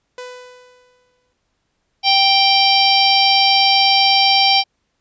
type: tone with exponential decay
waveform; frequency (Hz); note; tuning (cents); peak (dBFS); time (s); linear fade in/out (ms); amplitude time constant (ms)
sawtooth; 498.6; B4; +16; -24; 0.18-1.33; 2; 250
type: harmonic tone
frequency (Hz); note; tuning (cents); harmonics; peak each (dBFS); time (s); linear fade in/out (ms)
784; G5; 0; 1 / 3 / 4 / 5 / 6 / 7; -15 / -19 / -17 / -21 / -18 / -19; 2.03-4.64; 50
effects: pink hiss -69 dBFS RMS until 5 s + resampled to 16000 Hz